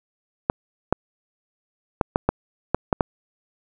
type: clicks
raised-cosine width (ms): 1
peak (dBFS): -3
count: 8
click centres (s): 0.499 / 0.926 / 2.012 / 2.159 / 2.29 / 2.746 / 2.928 / 3.008
effects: none